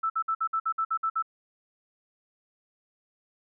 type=tone bursts; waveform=sine; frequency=1318.5 Hz; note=E6; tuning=in tune; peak=-24 dBFS; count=10; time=0.03-1.225 s; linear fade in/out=10 ms; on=70 ms; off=55 ms; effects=none